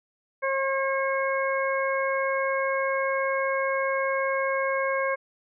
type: harmonic tone with a mistuned harmonic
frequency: 539 Hz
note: C#5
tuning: 49 cents flat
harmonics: 1 / 2 / 3 / 4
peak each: -26 / -29 / -31 / -32 dBFS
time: 0.42-5.16 s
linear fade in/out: 20 ms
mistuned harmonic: 4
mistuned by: +15 cents
effects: none